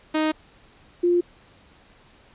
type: tone pair in turn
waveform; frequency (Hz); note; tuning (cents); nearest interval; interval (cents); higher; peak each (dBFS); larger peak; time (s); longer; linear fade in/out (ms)
sawtooth / sine; 311.1 / 350.4; D#4 / F4; 0 / +6; major second; 206; second; -16 / -16; neither; 0.14-0.32 / 1.03-1.21; neither; 10
effects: pink hiss -54 dBFS RMS until 2.34 s + resampled to 8000 Hz